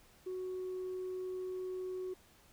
sine tone, 370 Hz, F#4, in tune, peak -36 dBFS, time 0.26-2.14 s, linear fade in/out 10 ms, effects tanh soft clip ceiling -35 dBFS + pink hiss -64 dBFS RMS until 2.52 s

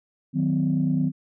sine chord, C diminished, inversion first, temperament equal with one note detuned, 155.56 / 185 / 255.1 Hz, Eb3 / Gb3 / C4, 0 / 0 / -44 cents, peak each -23 / -25 / -23 dBFS, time 0.33-1.12 s, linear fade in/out 50 ms, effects tanh soft clip ceiling -12 dBFS

